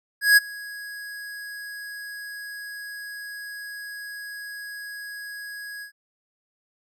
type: tone with ADSR envelope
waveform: square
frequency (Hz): 1661.2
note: G#6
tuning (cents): 0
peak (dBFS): -11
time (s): 0.21-5.92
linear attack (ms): 160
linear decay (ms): 22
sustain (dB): -24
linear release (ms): 100
effects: none